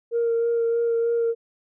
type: tone with vibrato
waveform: sine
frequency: 464.9 Hz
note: A#4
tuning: 5 cents flat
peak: -18 dBFS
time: 0.11-1.35 s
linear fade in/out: 50 ms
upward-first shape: sine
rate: 3.2 Hz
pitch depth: 14 cents each way
effects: tanh soft clip ceiling -16 dBFS